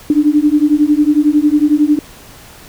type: beating tone pair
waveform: sine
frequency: 292.4 / 303.4 Hz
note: D4 / D#4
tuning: -7 / -44 cents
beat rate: 11 Hz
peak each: -11 dBFS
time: 0.1-1.99 s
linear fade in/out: 2 ms
effects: pink hiss -38 dBFS RMS until 2.68 s

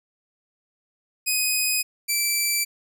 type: tone pair in turn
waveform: 10% pulse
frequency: 2505 / 2331 Hz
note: D#7 / D7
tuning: +11 / -14 cents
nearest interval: minor second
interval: 125 cents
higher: first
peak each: -12 dBFS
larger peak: neither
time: 1.26-1.83 / 2.08-2.65 s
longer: neither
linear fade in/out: 20 ms
effects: none

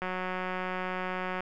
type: click train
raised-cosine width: 0.5 ms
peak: -19 dBFS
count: 256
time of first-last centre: 0.02-1.406 s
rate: 184 Hz
effects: none

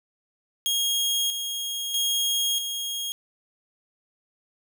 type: tone with tremolo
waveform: sawtooth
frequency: 3265 Hz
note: G#7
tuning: 30 cents flat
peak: -19 dBFS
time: 0.66-3.12 s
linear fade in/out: 0 ms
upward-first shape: square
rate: 0.78 Hz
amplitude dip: 50%
effects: none

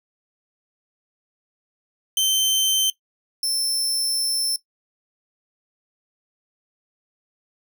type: tone pair in turn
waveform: sawtooth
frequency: 3101 / 5335 Hz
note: G7 / E8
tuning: -19 / +20 cents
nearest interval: major sixth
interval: 939 cents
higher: second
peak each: -14 / -18 dBFS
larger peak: first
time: 2.17-2.9 / 3.43-4.56 s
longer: second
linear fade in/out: 2 ms
effects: noise-tail reverb RT60 0.1 s tail -17 dB re dry

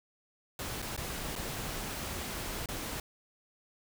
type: noise with dropouts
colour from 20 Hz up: pink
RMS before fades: -38 dBFS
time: 0.59-3 s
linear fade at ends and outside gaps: 2 ms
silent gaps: 0.819-0.824 / 0.965-0.976 / 1.355-1.361 / 2.659-2.687 s
effects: none

